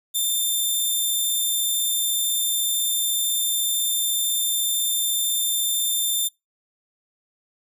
10% pulse tone, 3582 Hz, A7, 30 cents sharp, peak -13 dBFS, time 0.14-6.29 s, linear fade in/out 20 ms, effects noise-tail reverb RT60 0.2 s tail -25 dB re dry

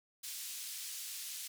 white band-pass noise, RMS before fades -44 dBFS, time 0.23-1.48 s, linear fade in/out 10 ms, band 3000 to 12000 Hz, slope 12 dB/octave, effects none

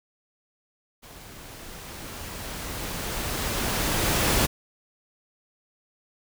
pink noise with level ramp, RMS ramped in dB -46 to -21 dBFS, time 1.02-4.47 s, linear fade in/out 20 ms, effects none

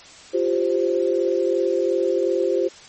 sine chord, F suspended second, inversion none, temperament equal, 349.2 / 392 / 523.3 Hz, F4 / G4 / C5, 0 / 0 / 0 cents, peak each -22 dBFS, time 0.33-2.69 s, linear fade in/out 20 ms, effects white hiss -44 dBFS RMS until 2.88 s + MP3 32 kbps

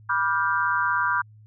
sine chord, G dominant seventh, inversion first, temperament just, 980 / 1176 / 1411.2 / 1568 Hz, B5 / D6 / F6 / G6, -14 / +2 / +18 / 0 cents, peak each -26 dBFS, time 0.09-1.22 s, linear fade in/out 10 ms, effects added 107 Hz sine -47 dBFS peak until 1.46 s

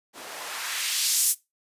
blue noise with band-pass filter sweep, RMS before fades -27 dBFS, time 0.13-1.35 s, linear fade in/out 50 ms, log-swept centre 330 to 9900 Hz, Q 1, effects noise-tail reverb RT60 0.2 s tail -19 dB re dry + resampled to 32000 Hz

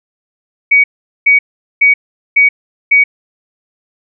sine tone bursts, 2251 Hz, C#7, 26 cents sharp, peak -4 dBFS, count 5, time 0.71-3.04 s, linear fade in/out 10 ms, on 130 ms, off 420 ms, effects none

